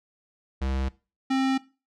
square tone pair in turn, 66.4 / 265.6 Hz, C2 / C4, +26 / +26 cents, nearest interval 2 octaves, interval 2400 cents, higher second, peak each -26 / -22 dBFS, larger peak second, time 0.61-0.89 / 1.3-1.58 s, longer neither, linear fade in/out 10 ms, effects noise-tail reverb RT60 0.3 s tail -19 dB re dry + low-pass 5000 Hz 12 dB/octave

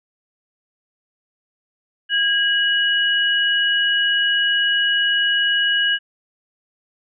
sine tone pair together, 1636.6 / 2919 Hz, G#6 / F#7, -26 / -24 cents, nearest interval minor seventh, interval 1002 cents, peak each -18 dBFS, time 2.09-5.99 s, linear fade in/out 50 ms, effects none

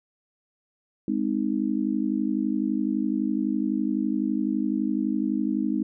sine chord, Ab major, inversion none, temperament just, 207.7 / 259.6 / 311.5 Hz, Ab3 / C4 / Eb4, 0 / -13 / +2 cents, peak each -27 dBFS, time 1.08-5.83 s, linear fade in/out 2 ms, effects none

